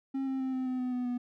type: tone with pitch steps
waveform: triangle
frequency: 269.1 / 265.5 / 262 / 258.6 / 255.2 / 251.8 / 248.5 / 245.2 Hz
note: C4 / C4 / C4 / C4 / C4 / B3 / B3 / B3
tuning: +49 / +25 / +2 / -20 / -43 / +34 / +11 / -12 cents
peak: -28 dBFS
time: 0.14-1.18 s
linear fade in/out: 10 ms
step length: 130 ms
effects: none